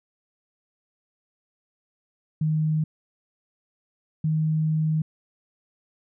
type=tone pair in turn; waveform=sine; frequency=155.56 / 156.55 Hz; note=D#3 / D#3; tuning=0 / +11 cents; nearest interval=unison; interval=11 cents; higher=second; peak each=-20 dBFS; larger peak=neither; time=2.41-2.84 / 4.24-5.02 s; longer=second; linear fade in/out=5 ms; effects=none